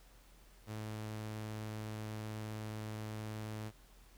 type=tone with vibrato; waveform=sawtooth; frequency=108 Hz; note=A2; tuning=32 cents flat; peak=-37 dBFS; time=0.66-3.72 s; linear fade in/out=50 ms; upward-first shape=sine; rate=19 Hz; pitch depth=9 cents each way; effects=added 44 Hz sine -60 dBFS peak until 4.17 s + pink hiss -65 dBFS RMS until 4.17 s